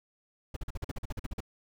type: noise bursts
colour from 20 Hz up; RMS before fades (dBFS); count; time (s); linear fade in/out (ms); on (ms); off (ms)
brown; -34; 13; 0.54-1.405; 5; 25; 45
effects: none